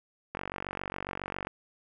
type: click train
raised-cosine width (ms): 0.5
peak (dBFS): -19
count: 54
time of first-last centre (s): 0.35-1.471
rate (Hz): 47.3
effects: none